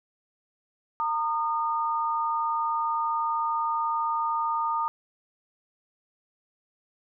sine tone pair together, 915.6 / 1223 Hz, A#5 / D#6, -31 / -30 cents, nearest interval perfect fourth, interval 501 cents, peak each -27 dBFS, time 1-4.88 s, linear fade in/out 0 ms, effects none

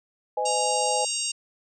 sine chord, G# minor, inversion first, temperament equal with one note detuned, 506.9 / 622.3 / 830.6 Hz, B4 / D#5 / G#5, +45 / 0 / 0 cents, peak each -28 / -30 / -26 dBFS, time 0.37-1.05 s, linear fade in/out 5 ms
harmonic tone, 932.3 Hz, A#5, in tune, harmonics 3 / 4 / 5 / 6 / 7 / 8 / 9, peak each -33 / -40 / -34 / -34 / -35 / -35 / -30 dBFS, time 0.45-1.32 s, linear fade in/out 10 ms
effects none

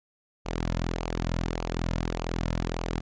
sawtooth tone with flanger, 42.09 Hz, E1, 37 cents sharp, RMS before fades -30 dBFS, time 0.45-3.01 s, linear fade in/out 20 ms, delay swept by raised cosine 0.53 to 2.63 ms, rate 1.7 Hz, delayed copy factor -0.55, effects resampled to 16000 Hz

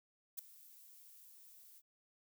violet noise with ADSR envelope, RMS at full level -40 dBFS, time 0.37-1.82 s, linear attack 20 ms, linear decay 3 ms, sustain -20 dB, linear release 42 ms, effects none

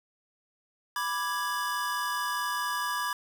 square chord, G# diminished, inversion first, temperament equal, 987.8 / 1174.7 / 1661.2 Hz, B5 / D6 / G#6, 0 / 0 / 0 cents, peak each -34 dBFS, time 0.96-3.13 s, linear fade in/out 2 ms, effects none

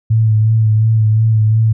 sine tone with vibrato, 109.9 Hz, A2, 2 cents flat, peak -8 dBFS, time 0.1-1.73 s, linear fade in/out 10 ms, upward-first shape sine, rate 2.8 Hz, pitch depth 31 cents each way, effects none

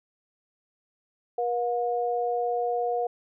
sine tone pair together, 480 / 716.9 Hz, B4 / F5, -49 / +45 cents, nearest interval perfect fifth, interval 694 cents, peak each -27 dBFS, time 1.38-3.07 s, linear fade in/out 5 ms, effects none

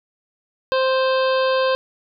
harmonic tone, 523.3 Hz, C5, in tune, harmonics 1 / 2 / 3 / 5 / 6 / 7 / 8 / 9, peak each -17 / -23 / -27 / -31 / -33 / -34 / -35 / -36 dBFS, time 0.72-1.75 s, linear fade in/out 0 ms, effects none

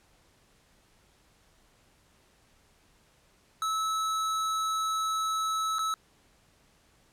square tone with dropouts, 1300 Hz, E6, 24 cents flat, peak -28 dBFS, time 3.62-5.94 s, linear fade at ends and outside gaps 1 ms, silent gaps 5.785-5.791 s, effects pink hiss -64 dBFS RMS until 7.12 s + low-pass 11000 Hz 12 dB/octave

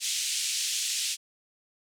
white band-pass noise, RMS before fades -30 dBFS, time 0-1.17 s, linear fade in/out 50 ms, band 2600 to 8400 Hz, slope 24 dB/octave, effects none

